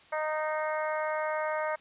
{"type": "harmonic tone", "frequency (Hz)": 308.9, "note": "D#4", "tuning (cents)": -12, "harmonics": [2, 3, 4, 5, 6, 7], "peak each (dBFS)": [-31, -35, -37, -39, -41, -42], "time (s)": [0.12, 1.76], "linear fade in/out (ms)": 10, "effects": ["white hiss -57 dBFS RMS until 1.8 s", "resampled to 8000 Hz"]}